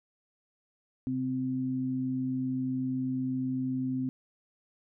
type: tone pair together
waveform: sine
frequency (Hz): 130.83 / 258.8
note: C3 / C4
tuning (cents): 0 / -19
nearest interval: octave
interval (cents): 1181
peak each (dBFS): -36 / -29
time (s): 1.07-4.09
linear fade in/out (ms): 0
effects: none